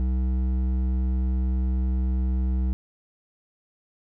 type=tone with hard clipping; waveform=sine; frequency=63.6 Hz; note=C2; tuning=48 cents flat; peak=-23 dBFS; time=0-2.73 s; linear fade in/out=0 ms; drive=9 dB; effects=none